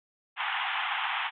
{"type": "band-pass noise", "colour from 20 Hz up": "pink", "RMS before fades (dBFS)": -31, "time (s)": [0.36, 1.31], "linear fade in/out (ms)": 50, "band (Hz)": [750, 3400], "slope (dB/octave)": 96, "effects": []}